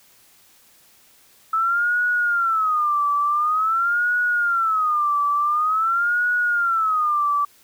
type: tone with vibrato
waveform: sine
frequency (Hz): 1300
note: E6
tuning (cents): -24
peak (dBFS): -17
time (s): 1.53-7.45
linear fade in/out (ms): 5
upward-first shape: sine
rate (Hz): 0.47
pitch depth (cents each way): 200
effects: white hiss -54 dBFS RMS until 7.63 s